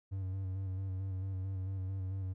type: tone with vibrato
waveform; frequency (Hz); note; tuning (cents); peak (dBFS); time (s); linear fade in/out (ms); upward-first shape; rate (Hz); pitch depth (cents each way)
triangle; 95; F#2; +46; -33; 0.11-2.34; 20; square; 4.5; 28
effects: none

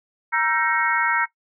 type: harmonic tone with a mistuned harmonic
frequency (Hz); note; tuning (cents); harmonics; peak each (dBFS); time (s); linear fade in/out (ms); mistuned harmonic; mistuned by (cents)
312.9; D#4; +10; 3 / 4 / 5 / 6 / 7; -23 / -24 / -25 / -26 / -26; 0.32-1.26; 20; 4; +120
effects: noise-tail reverb RT60 0.1 s tail -17 dB re dry

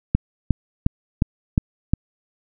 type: click train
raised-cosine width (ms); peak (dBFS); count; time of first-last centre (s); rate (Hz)
5; -3; 6; 0.15-1.936; 2.8
effects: none

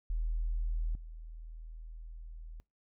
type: tone with level steps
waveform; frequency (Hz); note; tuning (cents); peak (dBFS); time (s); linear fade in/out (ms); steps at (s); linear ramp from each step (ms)
sine; 40.3; E1; -38; -30 / -43; 0.1-2.6; 0; 0.95; 2
effects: noise-tail reverb RT60 0.2 s tail -23 dB re dry

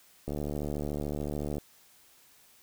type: click train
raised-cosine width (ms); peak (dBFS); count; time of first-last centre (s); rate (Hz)
2; -21; 97; 0.28-1.583; 73.7
effects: white hiss -60 dBFS RMS until 2.62 s

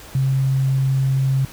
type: tone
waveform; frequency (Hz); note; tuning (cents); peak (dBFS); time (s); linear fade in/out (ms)
sine; 133.9; C3; +40; -15; 0.15-1.45; 2
effects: added 57 Hz sine -48 dBFS peak until 1.52 s + pink hiss -40 dBFS RMS until 1.52 s

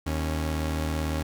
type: tone pair together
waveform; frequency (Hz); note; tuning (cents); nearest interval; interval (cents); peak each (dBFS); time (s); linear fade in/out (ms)
sawtooth; 77.9 / 275.6; D#2 / C#4; +3 / -10; octave + minor seventh; 2187; -23 / -29; 0.06-1.23; 10
effects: none

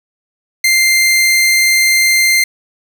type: tone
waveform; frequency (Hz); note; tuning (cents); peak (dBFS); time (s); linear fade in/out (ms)
sawtooth; 2093; C7; 0; -5; 0.64-2.44; 5
effects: none

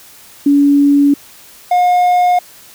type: tone pair in turn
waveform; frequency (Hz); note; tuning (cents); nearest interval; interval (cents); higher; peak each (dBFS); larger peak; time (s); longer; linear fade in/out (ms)
sine / triangle; 284.5 / 716.9; C#4 / F5; +45 / +45; octave + major third; 1600; second; -6; neither; 0.46-1.14 / 1.71-2.39; neither; 5
effects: white hiss -40 dBFS RMS until 2.74 s

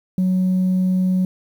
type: tone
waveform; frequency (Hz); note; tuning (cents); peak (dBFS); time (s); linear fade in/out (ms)
sine; 185; F#3; 0; -13; 0.18-1.25; 2
effects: tanh soft clip ceiling -13 dBFS + 8-bit

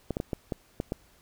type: clicks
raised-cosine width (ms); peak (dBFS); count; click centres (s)
2; -16; 7; 0.107 / 0.169 / 0.201 / 0.332 / 0.522 / 0.801 / 0.921
effects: pink hiss -61 dBFS RMS until 1.21 s

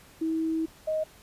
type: tone pair in turn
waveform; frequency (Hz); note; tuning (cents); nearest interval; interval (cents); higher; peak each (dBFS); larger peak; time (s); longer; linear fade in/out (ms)
sine; 322.1 / 625.5; E4 / D#5; -40 / +9; major seventh; 1149; second; -25 / -25; neither; 0.21-0.66 / 0.87-1.04; first; 10
effects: pink hiss -54 dBFS RMS until 1.22 s + resampled to 32000 Hz

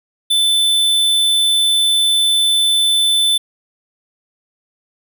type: tone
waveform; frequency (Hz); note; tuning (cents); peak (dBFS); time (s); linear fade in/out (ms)
square; 3520; A7; 0; -12; 0.3-3.38; 10
effects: none

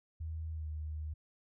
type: tone with pitch glide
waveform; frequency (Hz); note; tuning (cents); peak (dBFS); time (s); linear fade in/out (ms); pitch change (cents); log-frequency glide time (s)
sine; 79.9 to 77; D#2 to D#2; +47 to -17; -37; 0.2-1.14; 10; -64; 0.52-0.67
effects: none

